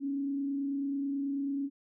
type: tone with frequency modulation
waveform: sine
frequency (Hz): 278.2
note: C#4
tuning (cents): +6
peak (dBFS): -30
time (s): 0-1.7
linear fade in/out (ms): 50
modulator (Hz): 29.2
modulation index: 0.28
effects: none